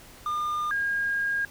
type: tone pair in turn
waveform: triangle / sine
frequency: 1208 / 1624.6 Hz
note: D6 / G#6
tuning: +48 / -39 cents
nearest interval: perfect fourth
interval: 513 cents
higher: second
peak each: -24 dBFS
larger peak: neither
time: 0.26-0.71 / 0.71-1.45 s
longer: second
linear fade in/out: 2 ms
effects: pink hiss -49 dBFS RMS until 1.5 s